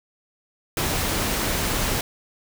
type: noise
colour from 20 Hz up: pink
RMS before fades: -24 dBFS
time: 0.77-2.01 s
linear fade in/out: 2 ms
effects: none